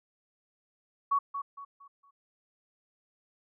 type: tone with echo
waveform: sine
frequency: 1120 Hz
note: C#6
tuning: 18 cents sharp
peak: -23 dBFS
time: 1.11-1.19 s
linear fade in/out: 10 ms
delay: 230 ms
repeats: 4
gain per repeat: -9 dB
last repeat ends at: 2.11 s
effects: none